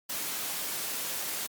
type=high-pass noise; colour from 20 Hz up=white; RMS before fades=-34 dBFS; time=0.09-1.47 s; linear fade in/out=10 ms; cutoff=140 Hz; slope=12 dB/octave; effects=Opus 48 kbps